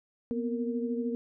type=tone cluster; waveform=sine; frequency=240.6 / 253.7 / 462.9 Hz; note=B3 / B3 / A#4; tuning=-45 / +47 / -12 cents; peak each=-31 / -37 / -34 dBFS; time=0.31-1.15 s; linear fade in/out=0 ms; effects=none